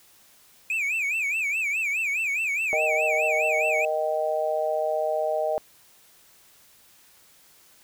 triangle tone with vibrato, 2438 Hz, D#7, 36 cents flat, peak -22 dBFS, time 0.7-3.85 s, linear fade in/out 2 ms, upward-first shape sine, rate 4.8 Hz, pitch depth 170 cents each way
harmonic tone, 155.4 Hz, D#3, 2 cents flat, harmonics 3 / 4 / 5, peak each -31 / -24 / -30 dBFS, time 2.73-5.58 s, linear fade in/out 0 ms
effects white hiss -56 dBFS RMS until 7.83 s

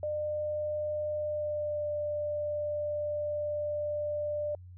sine tone with pitch glide, 602 to 593.7 Hz, D5 to D5, +43 to +19 cents, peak -30 dBFS, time 0.03-4.55 s, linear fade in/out 2 ms, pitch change -24 cents, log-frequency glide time 1.16-1.89 s, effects added 90 Hz sine -46 dBFS peak until 4.77 s

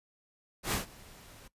pink noise with ADSR envelope, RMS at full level -29 dBFS, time 0.63-1.48 s, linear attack 94 ms, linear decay 130 ms, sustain -24 dB, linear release 7 ms, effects noise-tail reverb RT60 0.1 s tail -18 dB re dry + resampled to 32000 Hz

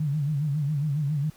sine tone with vibrato, 146.83 Hz, D3, in tune, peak -23 dBFS, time 0-1.3 s, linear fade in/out 5 ms, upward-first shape sine, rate 7.3 Hz, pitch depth 110 cents each way, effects pink hiss -55 dBFS RMS until 1.36 s

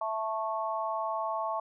sine chord, A major, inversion second, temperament just, 660 / 880 / 1100 Hz, E5 / A5 / C#6, +2 / 0 / -14 cents, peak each -34 dBFS, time 0.01-1.6 s, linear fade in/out 5 ms, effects none

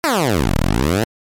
10% pulse exponential two-way sweep, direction down then up, 349.2 to 34.89 to 119.9 Hz, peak -6 dBFS, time 0.04-1.04 s, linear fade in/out 0 ms, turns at 0.57 s, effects MP3 64 kbps

